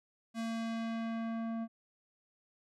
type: tone with low-pass filter sweep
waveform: square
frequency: 227.3 Hz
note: A#3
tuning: 43 cents flat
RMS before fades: -37 dBFS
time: 0.34-1.68 s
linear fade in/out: 50 ms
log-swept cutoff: 9600 to 910 Hz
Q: 0.7
effects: none